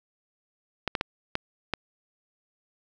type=clicks; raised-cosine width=0.3 ms; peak=-10 dBFS; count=5; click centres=0.877 / 0.952 / 1.011 / 1.354 / 1.737 s; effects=none